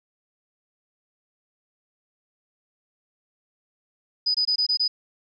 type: tone bursts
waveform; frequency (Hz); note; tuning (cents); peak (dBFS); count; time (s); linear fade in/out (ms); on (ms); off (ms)
sine; 4978; D#8; 0; -19; 6; 4.26-4.88; 10; 85; 22
effects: none